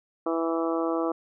harmonic tone, 164.81 Hz, E3, in tune, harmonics 2 / 3 / 4 / 5 / 6 / 7 / 8, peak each -27 / -30 / -32 / -37 / -39 / -34 / -39 dBFS, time 0.26-1.12 s, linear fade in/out 5 ms, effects none

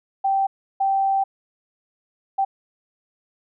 sine tone bursts at uneven times, 780 Hz, G5, 9 cents flat, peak -17 dBFS, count 3, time 0.24-0.47 / 0.8-1.24 / 2.38-2.45 s, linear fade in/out 10 ms, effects none

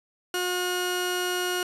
sawtooth tone pair together, 360 / 1440 Hz, F#4 / F#6, -47 / -47 cents, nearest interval 2 octaves, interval 2400 cents, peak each -24 dBFS, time 0.34-1.63 s, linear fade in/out 2 ms, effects resampled to 32000 Hz

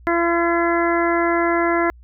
harmonic tone, 340 Hz, F4, 46 cents flat, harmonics 1 / 2 / 3 / 4 / 5 / 6, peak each -19 / -22 / -24 / -25 / -26 / -27 dBFS, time 0.07-1.9 s, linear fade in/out 0 ms, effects added 60 Hz sine -42 dBFS peak until 2.03 s

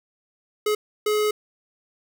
square tone bursts at uneven times, 423.4 Hz, G#4, 33 cents sharp, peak -20 dBFS, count 2, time 0.66-0.75 / 1.06-1.31 s, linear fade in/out 5 ms, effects none

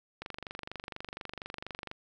click train, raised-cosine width 0.3 ms, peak -23 dBFS, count 42, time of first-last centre 0.22-1.914 s, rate 24.2 Hz, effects none

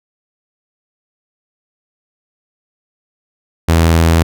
sawtooth tone, 82.5 Hz, E2, 2 cents sharp, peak -4 dBFS, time 3.68-4.23 s, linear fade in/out 10 ms, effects none

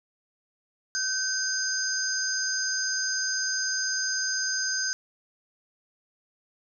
sine tone cluster, 1534 / 4958 / 6330 Hz, G6 / D#8 / G8, -38 / -7 / +16 cents, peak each -30 dBFS, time 0.95-4.93 s, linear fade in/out 0 ms, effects none

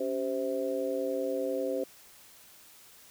harmonic tone with a mistuned harmonic, 130.4 Hz, C3, 5 cents flat, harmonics 2 / 3 / 4 / 5, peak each -36 / -35 / -31 / -40 dBFS, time 0-1.84 s, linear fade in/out 5 ms, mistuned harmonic 2, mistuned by +120 cents, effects white hiss -55 dBFS RMS until 3.1 s

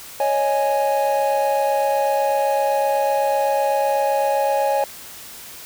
triangle chord, C# suspended second, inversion none, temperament equal, 554.4 / 622.3 / 830.6 Hz, C#5 / D#5 / G#5, 0 / 0 / 0 cents, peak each -18 / -23 / -18 dBFS, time 0.2-4.84 s, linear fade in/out 2 ms, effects white hiss -38 dBFS RMS until 5.65 s

